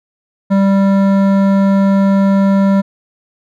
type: tone with hard clipping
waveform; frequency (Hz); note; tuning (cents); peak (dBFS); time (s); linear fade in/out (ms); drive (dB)
sine; 196; G3; 0; -10; 0.5-2.82; 20; 13
effects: none